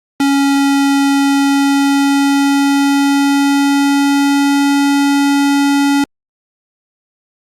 square tone with pitch glide, 278.3 to 281.7 Hz, C#4 to C#4, +7 to +28 cents, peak -10 dBFS, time 0.2-6.04 s, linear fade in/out 2 ms, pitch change +21 cents, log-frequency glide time 1.14-4.7 s, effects low-pass 11000 Hz 12 dB/octave + Opus 48 kbps

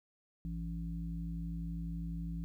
harmonic tone, 56 Hz, A1, 31 cents sharp, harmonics 1 / 3 / 5, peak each -40 / -39 / -50 dBFS, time 0.45-2.44 s, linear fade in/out 0 ms, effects 12-bit

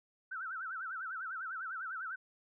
sine tone with vibrato, 1426 Hz, F6, 36 cents sharp, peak -38 dBFS, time 0.31-2.16 s, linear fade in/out 10 ms, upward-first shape sine, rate 10 Hz, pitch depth 170 cents each way, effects none

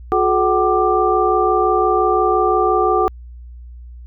sine tone cluster, 361.2 / 427 / 755 / 1184 Hz, F#4 / G#4 / F#5 / D6, -42 / +48 / +35 / +14 cents, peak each -18 dBFS, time 0.12-3.08 s, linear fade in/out 0 ms, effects added 60 Hz sine -33 dBFS peak until 4.06 s

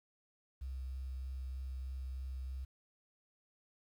sine tone with vibrato, 65.41 Hz, C2, in tune, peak -38 dBFS, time 0.61-2.65 s, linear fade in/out 10 ms, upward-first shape triangle, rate 3.2 Hz, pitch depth 13 cents each way, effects tanh soft clip ceiling -36 dBFS + 11-bit

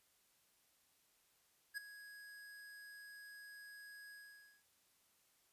square tone with ADSR envelope, 1661.2 Hz, G#6, in tune, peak -40 dBFS, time 1.74-4.64 s, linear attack 34 ms, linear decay 10 ms, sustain -14 dB, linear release 530 ms, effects white hiss -75 dBFS RMS until 5.52 s + resampled to 32000 Hz

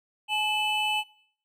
triangle tone cluster, 849 / 2611 / 3000 Hz, G#5 / E7 / F#7, +38 / -17 / +23 cents, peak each -27 dBFS, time 0.28-1.04 s, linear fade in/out 50 ms, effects noise-tail reverb RT60 0.6 s tail -21 dB re dry

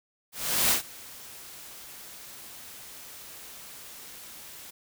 white noise with ADSR envelope, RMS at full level -22 dBFS, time 0.32-4.71 s, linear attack 390 ms, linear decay 110 ms, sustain -23 dB, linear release 10 ms, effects none

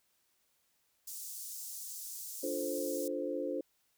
pink high-pass noise, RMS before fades -44 dBFS, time 1.07-3.08 s, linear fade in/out 5 ms, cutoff 6000 Hz, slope 24 dB/octave
sine chord, D minor seventh, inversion none, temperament equal, 293.7 / 349.2 / 440 / 523.3 Hz, D4 / F4 / A4 / C5, 0 / 0 / 0 / 0 cents, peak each -39 / -40 / -41 / -37 dBFS, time 2.43-3.61 s, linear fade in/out 5 ms
effects white hiss -75 dBFS RMS until 3.97 s

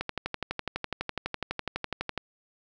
click train, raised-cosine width 0.3 ms, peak -14 dBFS, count 27, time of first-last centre 0.01-2.177 s, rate 12 Hz, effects none

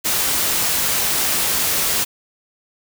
white noise, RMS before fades -19 dBFS, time 0.04-2.05 s, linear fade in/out 20 ms, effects none

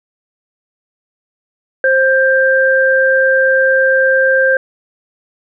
sine tone pair together, 528 / 1582.2 Hz, C5 / G6, +16 / +16 cents, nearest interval octave + perfect fifth, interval 1900 cents, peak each -11 dBFS, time 1.84-4.57 s, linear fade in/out 2 ms, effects none

